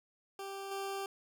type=tone with level steps; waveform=20% pulse; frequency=392.1 Hz; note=G4; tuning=in tune; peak=-36 / -32 dBFS; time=0.39-1.06 s; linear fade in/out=2 ms; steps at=0.71 s; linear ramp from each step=5 ms; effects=none